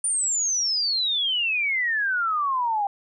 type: exponential sweep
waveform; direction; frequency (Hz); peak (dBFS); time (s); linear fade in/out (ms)
sine; down; 9397 to 788; -21; 0.04-2.87; 2
effects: none